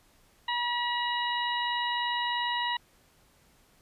harmonic tone, 963 Hz, B5, 44 cents flat, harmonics 1 / 2 / 3 / 4, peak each -30 / -33 / -35 / -36 dBFS, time 0.48-2.77 s, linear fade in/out 5 ms, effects pink hiss -63 dBFS RMS until 3.81 s + resampled to 32000 Hz

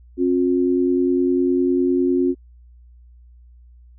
sine tone pair together, 268.5 / 358.4 Hz, C4 / F4, +45 / +45 cents, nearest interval perfect fourth, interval 500 cents, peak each -18 dBFS, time 0.17-2.35 s, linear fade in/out 50 ms, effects added 60 Hz sine -44 dBFS peak until 3.98 s

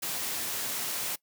white high-pass noise, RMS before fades -33 dBFS, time 0.02-1.16 s, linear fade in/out 10 ms, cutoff 110 Hz, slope 12 dB/octave, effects noise-tail reverb RT60 0.1 s tail -21 dB re dry

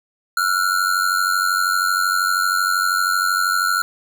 square ring-modulated tone, 1400 Hz, F6, 4 cents sharp, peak -14 dBFS, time 0.37-3.82 s, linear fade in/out 0 ms, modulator 46.4 Hz, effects none

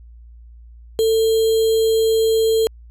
sine tone with sample-and-hold, 446 Hz, A4, 23 cents sharp, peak -13 dBFS, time 0.99-2.67 s, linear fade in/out 0 ms, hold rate 3675 Hz, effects added 58 Hz sine -39 dBFS peak until 2.9 s + resampled to 32000 Hz

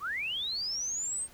sine linear sweep, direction up, 1065 to 8600 Hz, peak -31 dBFS, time 0-1.28 s, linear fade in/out 50 ms, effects pink hiss -56 dBFS RMS until 1.33 s

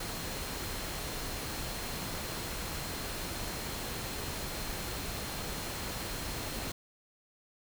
sine tone in noise, 4186 Hz, C8, in tune, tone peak -49 dBFS, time 0-6.72 s, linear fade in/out 5 ms, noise pink, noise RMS -38 dBFS, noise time 0-6.72 s, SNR -14 dB, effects none

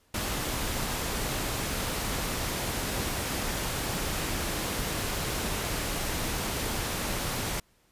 pink noise, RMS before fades -31 dBFS, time 0.14-7.6 s, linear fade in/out 5 ms, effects pink hiss -66 dBFS RMS until 7.91 s + resampled to 32000 Hz

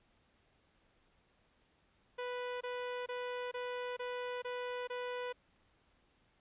sawtooth tone bursts, 493.9 Hz, B4, in tune, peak -34 dBFS, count 7, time 2.18-5.328 s, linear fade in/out 10 ms, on 430 ms, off 23 ms, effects pink hiss -72 dBFS RMS until 6.4 s + resampled to 8000 Hz

